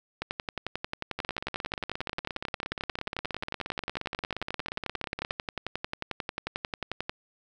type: two click trains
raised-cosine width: 0.3 ms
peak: -15 / -17 dBFS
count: 78 / 71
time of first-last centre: 0.22-7.095 / 1.19-5.308 s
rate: 11.2 / 17 Hz
effects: none